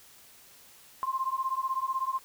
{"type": "beating tone pair", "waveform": "sine", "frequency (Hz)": [1047, 1063], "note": ["C6", "C6"], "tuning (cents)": [1, 27], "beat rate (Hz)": 16, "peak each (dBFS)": -31, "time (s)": [1.03, 2.19], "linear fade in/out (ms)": 0, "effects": ["white hiss -55 dBFS RMS until 2.24 s"]}